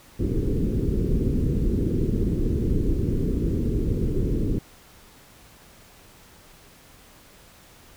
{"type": "low-pass noise", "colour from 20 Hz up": "pink", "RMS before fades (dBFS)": -23, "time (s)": [0.19, 4.59], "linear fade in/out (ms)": 10, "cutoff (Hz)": 430, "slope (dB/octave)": 48, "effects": ["pink hiss -51 dBFS RMS until 7.96 s"]}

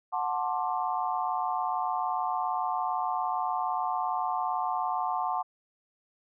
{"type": "chord", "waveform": "sine", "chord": "D dominant seventh", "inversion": "first", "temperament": "just", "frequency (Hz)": [734.2, 881, 1057.2, 1174.7], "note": ["F#5", "A5", "C6", "D6"], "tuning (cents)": [-14, 2, 18, 0], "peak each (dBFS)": [-31, -32, -33, -36], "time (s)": [0.12, 5.43], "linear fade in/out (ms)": 20, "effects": []}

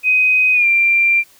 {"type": "tone with pitch glide", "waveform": "sine", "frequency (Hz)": [2511, 2370], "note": ["D#7", "D7"], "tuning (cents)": [15, 15], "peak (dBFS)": -10, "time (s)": [0.03, 1.24], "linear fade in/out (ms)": 50, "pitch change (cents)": -100, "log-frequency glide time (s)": [0.53, 0.67], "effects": ["white hiss -49 dBFS RMS until 1.39 s"]}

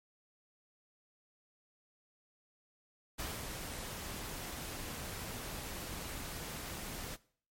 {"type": "noise with ADSR envelope", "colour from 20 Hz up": "pink", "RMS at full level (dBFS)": -39, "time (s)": [3.18, 7.17], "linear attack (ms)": 18, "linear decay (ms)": 180, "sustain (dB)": -4, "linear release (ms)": 32, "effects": ["noise-tail reverb RT60 0.5 s tail -20 dB re dry", "MP3 64 kbps"]}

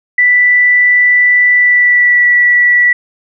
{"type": "tone with pitch glide", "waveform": "sine", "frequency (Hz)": [1975.5, 1951.7], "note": ["B6", "B6"], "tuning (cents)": [0, -21], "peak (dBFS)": -5, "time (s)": [0.18, 2.93], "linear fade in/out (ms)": 5, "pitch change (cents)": -21, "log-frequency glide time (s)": [1.54, 2.26], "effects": []}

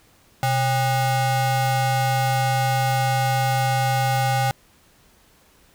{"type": "ring-modulated tone", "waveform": "square", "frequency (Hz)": 337.3, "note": "E4", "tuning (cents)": 40, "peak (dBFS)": -16, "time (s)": [0.43, 4.51], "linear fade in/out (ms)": 0, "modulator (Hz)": 464, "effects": ["pink hiss -56 dBFS RMS until 5.74 s"]}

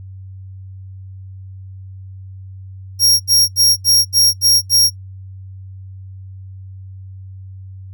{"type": "tone bursts", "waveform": "sawtooth", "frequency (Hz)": 5588, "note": "F8", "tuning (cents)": 0, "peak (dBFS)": -6, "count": 7, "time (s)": [2.99, 4.904], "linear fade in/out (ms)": 50, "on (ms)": 210, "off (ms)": 74, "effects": ["noise-tail reverb RT60 0.1 s tail -21 dB re dry", "added 95 Hz sine -31 dBFS peak until 7.93 s"]}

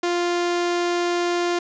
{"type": "tone", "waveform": "sawtooth", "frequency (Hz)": 349.2, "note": "F4", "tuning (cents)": 0, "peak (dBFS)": -16, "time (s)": [0.03, 1.59], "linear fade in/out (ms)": 5, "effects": ["resampled to 16000 Hz", "9-bit"]}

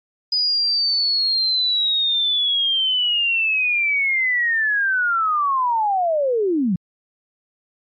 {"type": "linear sweep", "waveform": "sine", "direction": "down", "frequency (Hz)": [4978, 164.81], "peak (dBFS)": -16, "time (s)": [0.32, 6.76], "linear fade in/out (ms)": 5, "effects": ["MP3 32 kbps"]}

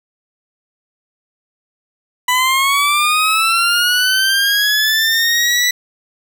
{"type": "linear sweep", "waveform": "20% pulse", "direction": "up", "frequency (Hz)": [987.8, 1977], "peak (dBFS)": -7, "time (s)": [2.28, 5.71], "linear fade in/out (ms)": 5, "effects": []}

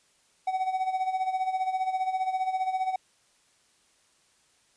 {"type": "tone with tremolo", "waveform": "triangle", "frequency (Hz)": 753, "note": "F#5", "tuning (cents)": 30, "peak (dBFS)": -21, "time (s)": [0.47, 2.96], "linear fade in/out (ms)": 5, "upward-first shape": "sine", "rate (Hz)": 15, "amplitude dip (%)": 70, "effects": ["white hiss -65 dBFS RMS until 4.76 s", "resampled to 22050 Hz"]}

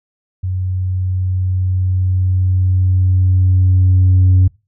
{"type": "tone with level ramp", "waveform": "sine", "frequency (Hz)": 92.5, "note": "F#2", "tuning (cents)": 0, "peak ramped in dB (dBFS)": [-16, -4], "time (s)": [0.43, 4.48], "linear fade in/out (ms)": 10, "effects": ["noise-tail reverb RT60 0.3 s tail -26 dB re dry", "tanh soft clip ceiling -5 dBFS"]}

